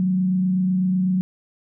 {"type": "tone with frequency modulation", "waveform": "sine", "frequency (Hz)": 185, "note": "F#3", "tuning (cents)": 0, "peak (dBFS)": -17, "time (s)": [0, 1.21], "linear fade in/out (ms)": 0, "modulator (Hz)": 28, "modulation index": 0.29, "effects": []}